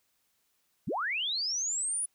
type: linear sweep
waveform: sine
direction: up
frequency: 90 to 10000 Hz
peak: -29 dBFS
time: 0.87-2.06 s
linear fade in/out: 10 ms
effects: white hiss -74 dBFS RMS until 2.14 s